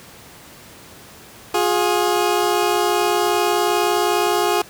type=tone pair together; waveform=20% pulse; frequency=355.6 / 415.3 Hz; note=F4 / G#4; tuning=+31 / 0 cents; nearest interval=minor third; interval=269 cents; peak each=-14 dBFS; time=1.54-4.62 s; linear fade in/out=5 ms; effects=pink hiss -42 dBFS RMS until 4.69 s + high-pass 80 Hz 12 dB/octave